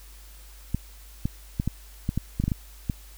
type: clicks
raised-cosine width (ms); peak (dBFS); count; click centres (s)
5; -12; 11; 0.746 / 1.255 / 1.599 / 1.676 / 2.091 / 2.176 / 2.4 / 2.439 / 2.48 / 2.518 / 2.898
effects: added 50 Hz sine -45 dBFS peak until 3.17 s + white hiss -52 dBFS RMS until 3.17 s